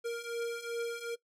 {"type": "beating tone pair", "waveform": "square", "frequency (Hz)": [466.2, 468.8], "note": ["A#4", "A#4"], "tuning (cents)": [0, 10], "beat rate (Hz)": 2.6, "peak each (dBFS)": [-40, -37], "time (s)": [0.04, 1.16], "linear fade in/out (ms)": 20, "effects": ["noise-tail reverb RT60 0.1 s tail -20 dB re dry", "low-pass 12000 Hz 12 dB/octave"]}